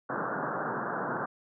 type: band-pass noise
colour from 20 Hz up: white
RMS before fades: -33 dBFS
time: 0.09-1.26 s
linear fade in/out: 10 ms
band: 120 to 1600 Hz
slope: 96 dB/octave
effects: none